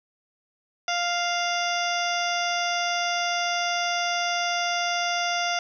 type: harmonic tone with a mistuned harmonic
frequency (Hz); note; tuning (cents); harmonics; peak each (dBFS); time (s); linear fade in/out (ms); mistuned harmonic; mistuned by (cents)
698.5; F5; 0; 1 / 2 / 3 / 4 / 5 / 7 / 8 / 9; -27 / -30 / -32 / -33 / -34 / -35 / -36 / -37; 0.88-5.59; 2; 9; -41
effects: 10-bit